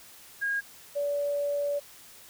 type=tone pair in turn; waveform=sine; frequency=1630 / 574.8 Hz; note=G#6 / D5; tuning=-33 / -37 cents; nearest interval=octave + tritone; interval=1804 cents; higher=first; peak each=-26 dBFS; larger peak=neither; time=0.41-0.61 / 0.95-1.8 s; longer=second; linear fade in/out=20 ms; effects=white hiss -51 dBFS RMS until 2.29 s